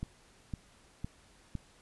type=click train; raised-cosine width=5 ms; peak=-24 dBFS; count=4; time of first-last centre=0.03-1.553 s; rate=1.97 Hz; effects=pink hiss -62 dBFS RMS until 1.81 s + resampled to 24000 Hz